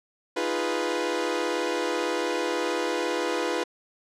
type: chord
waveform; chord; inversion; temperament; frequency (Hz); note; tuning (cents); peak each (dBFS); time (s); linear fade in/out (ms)
sawtooth; F half-diminished seventh; third; equal; 311.1 / 349.2 / 415.3 / 493.9; Eb4 / F4 / Ab4 / Cb5; 0 / 0 / 0 / 0; -29 / -26 / -29 / -25; 0.36-3.64; 10
effects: low-pass 7000 Hz 12 dB/octave